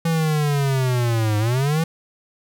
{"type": "linear two-way sweep", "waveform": "square", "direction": "down then up", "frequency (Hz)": [166.7, 103.83, 166.7], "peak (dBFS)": -18, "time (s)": [0.05, 1.84], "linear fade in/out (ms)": 5, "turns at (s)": 1.38, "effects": []}